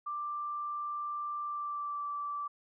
sine tone with pitch glide, 1180 to 1163.1 Hz, D6 to D6, +8 to -17 cents, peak -34 dBFS, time 0.06-2.48 s, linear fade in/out 10 ms, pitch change -25 cents, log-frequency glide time 1.42-2.06 s, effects none

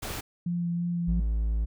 pink noise, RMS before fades -35 dBFS, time 0.02-0.21 s, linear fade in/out 10 ms
sine tone with vibrato, 172.7 Hz, F3, 19 cents flat, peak -26 dBFS, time 0.46-1.2 s, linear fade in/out 5 ms, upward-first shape sine, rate 3 Hz, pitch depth 13 cents each way
triangle tone, 55 Hz, A1, in tune, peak -22 dBFS, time 1.07-1.66 s, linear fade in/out 20 ms
effects none

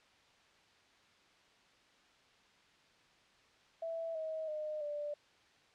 sine tone with pitch steps, 659 / 634.7 / 611.3 / 588.8 Hz, E5 / D#5 / D#5 / D5, -1 / +34 / -31 / +4 cents, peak -37 dBFS, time 3.82-5.14 s, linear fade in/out 5 ms, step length 330 ms, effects white hiss -66 dBFS RMS until 5.74 s + low-pass 4000 Hz 12 dB/octave

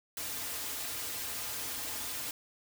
white noise with comb filter, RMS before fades -38 dBFS, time 0.17-2.31 s, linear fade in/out 2 ms, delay 5.3 ms, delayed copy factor -0.8, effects none

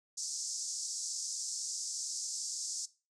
pink band-pass noise, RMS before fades -39 dBFS, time 0.17-2.86 s, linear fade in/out 10 ms, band 5100 to 8200 Hz, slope 48 dB/octave, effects noise-tail reverb RT60 0.3 s tail -18 dB re dry

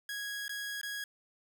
sawtooth tone with dropouts, 1656 Hz, G#6, 5 cents flat, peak -33 dBFS, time 0.09-1.04 s, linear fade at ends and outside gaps 2 ms, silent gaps 0.481-0.493 / 0.814-0.831 s, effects none

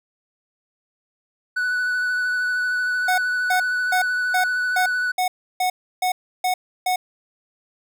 triangle tone with vibrato, 1485 Hz, F#6, 6 cents sharp, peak -18 dBFS, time 1.56-5.12 s, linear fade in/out 10 ms, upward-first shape sine, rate 13 Hz, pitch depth 16 cents each way
square tone bursts, 735 Hz, F#5, 12 cents flat, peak -19 dBFS, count 10, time 3.08-6.96 s, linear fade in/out 5 ms, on 100 ms, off 320 ms
effects none

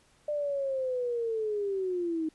sine linear sweep, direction down, 599 to 311.1 Hz, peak -28 dBFS, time 0.28-2.29 s, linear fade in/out 5 ms, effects pink hiss -64 dBFS RMS until 2.34 s + resampled to 24000 Hz

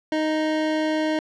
25% pulse tone, 311.1 Hz, D#4, in tune, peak -17 dBFS, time 0.12-1.19 s, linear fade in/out 2 ms, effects low-pass 4000 Hz 12 dB/octave

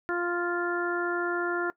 harmonic tone, 349.2 Hz, F4, in tune, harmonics 1 / 2 / 3 / 4 / 5, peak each -29 / -36 / -38 / -31 / -37 dBFS, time 0.09-1.7 s, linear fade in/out 0 ms, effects noise-tail reverb RT60 0.1 s tail -19 dB re dry

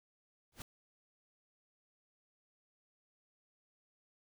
pink noise with exponential growth, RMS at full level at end -41 dBFS, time 0.52-0.62 s, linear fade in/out 2 ms, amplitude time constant 21 ms, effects none

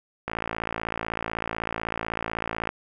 click train, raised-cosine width 0.5 ms, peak -13 dBFS, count 136, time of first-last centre 0.28-2.691 s, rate 56 Hz, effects none

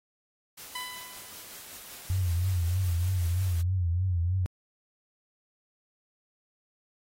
white noise with tremolo, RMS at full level -44 dBFS, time 0.57-3.62 s, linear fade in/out 10 ms, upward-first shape triangle, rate 5.3 Hz, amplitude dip 30%
15% pulse tone with exponential decay, 1000 Hz, B5, 21 cents sharp, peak -26 dBFS, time 0.75-1.58 s, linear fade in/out 5 ms, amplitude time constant 180 ms
sine tone with vibrato, 89.2 Hz, F2, 37 cents sharp, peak -24 dBFS, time 2.1-4.46 s, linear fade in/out 0 ms, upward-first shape triangle, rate 3.2 Hz, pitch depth 120 cents each way
effects AAC 48 kbps

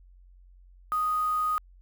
sine tone with quantisation, 1244.5 Hz, D#6, in tune, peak -24 dBFS, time 0.92-1.58 s, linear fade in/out 0 ms, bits 7, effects added 45 Hz sine -51 dBFS peak until 1.81 s

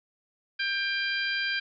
harmonic tone, 794 Hz, G5, 22 cents sharp, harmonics 2 / 3 / 4 / 5 / 6, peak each -29 / -33 / -35 / -39 / -36 dBFS, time 0.59-1.6 s, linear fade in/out 10 ms, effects none

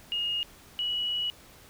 sine tone pair in turn, 2856 / 2928 Hz, F7 / F#7, +38 / -19 cents, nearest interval unison, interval 43 cents, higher second, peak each -27 dBFS, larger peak neither, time 0.12-0.43 / 0.79-1.3 s, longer second, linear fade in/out 0 ms, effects pink hiss -53 dBFS RMS until 1.69 s

